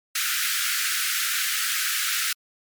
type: high-pass noise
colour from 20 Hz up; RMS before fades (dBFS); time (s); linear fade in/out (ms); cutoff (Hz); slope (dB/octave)
pink; -25; 0.15-2.33; 5; 1300; 96
effects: MP3 96 kbps